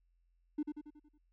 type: tone with echo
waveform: triangle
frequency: 298.9 Hz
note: D4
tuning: 31 cents sharp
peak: -28 dBFS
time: 0.58-0.63 s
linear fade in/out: 10 ms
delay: 92 ms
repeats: 6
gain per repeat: -6 dB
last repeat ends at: 1.182 s
effects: tanh soft clip ceiling -29 dBFS + added 43 Hz sine -70 dBFS peak until 1.32 s